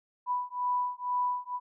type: beating tone pair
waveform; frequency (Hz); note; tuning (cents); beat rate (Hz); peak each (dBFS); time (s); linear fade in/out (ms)
sine; 987.8 / 989.9; B5 / B5; 0 / +4; 2.1; -31; 0.26-1.6; 50
effects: none